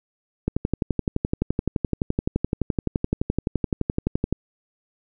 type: click train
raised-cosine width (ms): 3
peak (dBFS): -8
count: 46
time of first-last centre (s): 0.48-4.326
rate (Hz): 11.7
effects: none